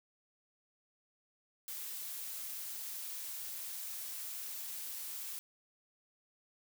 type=noise; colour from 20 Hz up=blue; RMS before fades=-43 dBFS; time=1.68-5.39 s; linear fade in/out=0 ms; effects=none